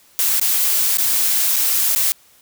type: noise with dropouts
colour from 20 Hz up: blue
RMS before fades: -17 dBFS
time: 0.19-2.12 s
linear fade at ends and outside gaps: 0 ms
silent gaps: 0.397-0.414 / 0.971-0.984 / 1.561-1.565 / 1.95-1.96 s
effects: white hiss -52 dBFS RMS until 2.41 s